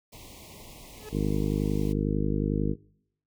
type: band-stop noise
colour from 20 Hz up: pink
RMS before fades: -47 dBFS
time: 0.12-1.93 s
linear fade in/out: 10 ms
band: 1100 to 2000 Hz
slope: 96 dB/octave
type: tone with exponential growth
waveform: 40% pulse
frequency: 427.4 Hz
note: G#4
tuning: 50 cents sharp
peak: -36 dBFS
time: 0.93-1.09 s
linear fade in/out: 2 ms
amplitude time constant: 34 ms
type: harmonic tone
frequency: 51.1 Hz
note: G#1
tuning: 27 cents flat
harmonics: 1 / 2 / 3 / 4 / 5 / 6 / 7 / 8 / 9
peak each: -30 / -34 / -30 / -32 / -33 / -33 / -38 / -40 / -36 dBFS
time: 1.11-2.76 s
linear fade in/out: 50 ms
effects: noise-tail reverb RT60 0.8 s tail -25 dB re dry